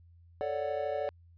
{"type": "chord", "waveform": "triangle", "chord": "D major seventh", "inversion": "second", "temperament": "equal", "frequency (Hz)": [440, 554.4, 587.3, 740], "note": ["A4", "C#5", "D5", "F#5"], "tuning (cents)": [0, 0, 0, 0], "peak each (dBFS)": [-36, -35, -32, -36], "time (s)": [0.41, 1.09], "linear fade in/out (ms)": 0, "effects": ["added 85 Hz sine -55 dBFS peak until 1.37 s", "resampled to 11025 Hz"]}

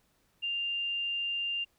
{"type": "tone", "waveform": "sine", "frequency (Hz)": 2794, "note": "F7", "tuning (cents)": 0, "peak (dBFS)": -30, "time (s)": [0.42, 1.65], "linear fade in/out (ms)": 20, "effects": ["pink hiss -71 dBFS RMS until 1.78 s"]}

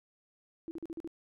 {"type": "tone bursts", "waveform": "sine", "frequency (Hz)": 329.6, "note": "E4", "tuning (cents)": 0, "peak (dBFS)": -37, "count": 6, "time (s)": [0.68, 1.075], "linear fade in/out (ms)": 0, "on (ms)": 30, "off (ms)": 43, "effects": []}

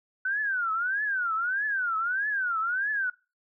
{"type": "tone with vibrato", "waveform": "sine", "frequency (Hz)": 1495, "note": "F#6", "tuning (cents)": 17, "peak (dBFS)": -25, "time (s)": [0.25, 3.1], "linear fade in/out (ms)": 5, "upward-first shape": "triangle", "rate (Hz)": 1.6, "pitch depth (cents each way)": 270, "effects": ["noise-tail reverb RT60 0.3 s tail -23 dB re dry"]}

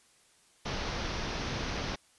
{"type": "low-pass noise", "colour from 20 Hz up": "pink", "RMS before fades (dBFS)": -35, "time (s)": [0.65, 1.96], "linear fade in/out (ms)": 10, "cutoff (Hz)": 6100, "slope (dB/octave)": 96, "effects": ["white hiss -64 dBFS RMS until 2.18 s", "resampled to 24000 Hz"]}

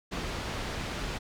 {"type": "low-pass noise", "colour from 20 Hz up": "pink", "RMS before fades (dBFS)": -35, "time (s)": [0.11, 1.19], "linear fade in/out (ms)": 20, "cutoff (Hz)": 4900, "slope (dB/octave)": 12, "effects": []}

